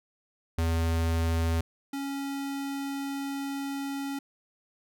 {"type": "tone pair in turn", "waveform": "square", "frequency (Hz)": [82.41, 277.2], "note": ["E2", "C#4"], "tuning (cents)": [0, 0], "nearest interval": "octave + major sixth", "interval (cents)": 2100, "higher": "second", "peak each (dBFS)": [-25, -32], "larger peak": "first", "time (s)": [[0.58, 1.61], [1.93, 4.19]], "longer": "second", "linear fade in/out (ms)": 5, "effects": []}